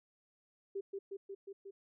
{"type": "tone with echo", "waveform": "sine", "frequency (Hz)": 393.8, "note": "G4", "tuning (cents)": 8, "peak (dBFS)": -36, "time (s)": [0.75, 0.81], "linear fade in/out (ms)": 10, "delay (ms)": 180, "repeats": 5, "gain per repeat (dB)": -2, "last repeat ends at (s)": 1.71, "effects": []}